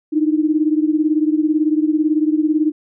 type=beating tone pair; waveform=sine; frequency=303.4 / 321.4 Hz; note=D#4 / E4; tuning=-44 / -44 cents; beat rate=18 Hz; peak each=-15 / -18 dBFS; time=0.12-2.72 s; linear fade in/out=20 ms; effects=none